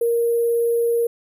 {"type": "tone with sample-and-hold", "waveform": "sine", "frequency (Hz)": 468.5, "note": "A#4", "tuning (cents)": 9, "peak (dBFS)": -16, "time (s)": [0.01, 1.07], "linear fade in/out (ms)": 5, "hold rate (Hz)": 11025, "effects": []}